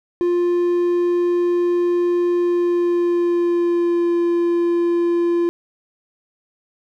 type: tone with pitch glide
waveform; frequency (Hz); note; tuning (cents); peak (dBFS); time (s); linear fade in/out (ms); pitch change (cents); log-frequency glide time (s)
triangle; 350.5 to 344.1; F4 to F4; +6 to -26; -13; 0.21-5.49; 0; -32; 2.36-4.16
effects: none